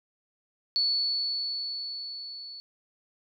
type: tone with level ramp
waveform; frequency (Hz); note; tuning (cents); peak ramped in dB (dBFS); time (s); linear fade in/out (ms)
sine; 4435; C#8; 0; -22 to -40; 0.76-2.6; 0
effects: none